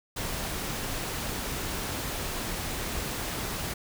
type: noise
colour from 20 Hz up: pink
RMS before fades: -33 dBFS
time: 0.16-3.74 s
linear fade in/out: 10 ms
effects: none